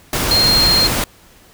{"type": "tone in noise", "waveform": "sine", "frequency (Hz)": 4209, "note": "C8", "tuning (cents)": 9, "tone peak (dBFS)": -11, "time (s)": [0.31, 0.87], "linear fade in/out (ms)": 2, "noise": "pink", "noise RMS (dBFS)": -18, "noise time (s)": [0.13, 1.04], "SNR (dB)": 4, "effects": ["pink hiss -47 dBFS RMS until 1.53 s"]}